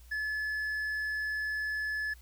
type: tone with hard clipping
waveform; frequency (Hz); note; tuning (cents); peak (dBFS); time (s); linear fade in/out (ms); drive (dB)
sine; 1720; A6; -40; -32; 0.11-2.14; 10; 3
effects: added 60 Hz sine -51 dBFS peak until 2.21 s + white hiss -62 dBFS RMS until 2.21 s